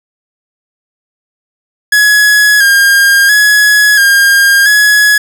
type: tone with vibrato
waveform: 45% pulse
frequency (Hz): 1648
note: G#6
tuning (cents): -14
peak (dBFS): -4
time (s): 1.92-5.18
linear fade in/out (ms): 5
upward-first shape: square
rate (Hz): 0.73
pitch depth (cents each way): 38
effects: none